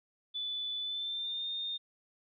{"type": "tone with pitch glide", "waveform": "sine", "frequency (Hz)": [3483, 3648], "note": ["A7", "A#7"], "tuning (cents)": [-18, -38], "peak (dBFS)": -34, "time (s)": [0.34, 1.78], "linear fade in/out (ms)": 20, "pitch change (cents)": 80, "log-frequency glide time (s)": [0.8, 1.48], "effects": []}